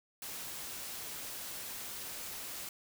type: noise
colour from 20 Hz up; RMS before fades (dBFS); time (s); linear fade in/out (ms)
white; -43; 0.22-2.69; 2
effects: none